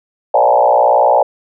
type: tone with frequency modulation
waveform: sine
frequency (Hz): 709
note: F5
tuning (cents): +26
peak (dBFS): -7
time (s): 0.34-1.23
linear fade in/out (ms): 5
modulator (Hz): 59.3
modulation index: 3.2
effects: none